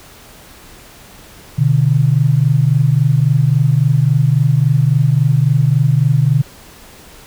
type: tone pair together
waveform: sine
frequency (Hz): 125.7 / 149.33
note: B2 / D3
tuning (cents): +31 / +29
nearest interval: minor third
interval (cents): 298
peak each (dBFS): -12 / -12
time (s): 1.58-6.42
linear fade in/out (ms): 10
effects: pink hiss -40 dBFS RMS until 7.26 s